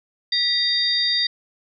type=tone cluster; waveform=sine; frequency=1950 / 3696 / 4742 Hz; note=B6 / A#7 / D8; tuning=-23 / -16 / +16 cents; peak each=-27 / -21 / -21 dBFS; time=0.32-1.27 s; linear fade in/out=5 ms; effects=none